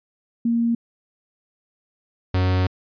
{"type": "tone pair in turn", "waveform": ["sine", "45% pulse"], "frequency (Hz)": [233.1, 92.34], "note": ["A#3", "F#2"], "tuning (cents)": [0, -3], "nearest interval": "octave + major third", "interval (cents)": 1603, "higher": "first", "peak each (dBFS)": -17, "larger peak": "neither", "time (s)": [[0.45, 0.75], [2.34, 2.67]], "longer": "second", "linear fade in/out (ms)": 5, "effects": ["resampled to 11025 Hz"]}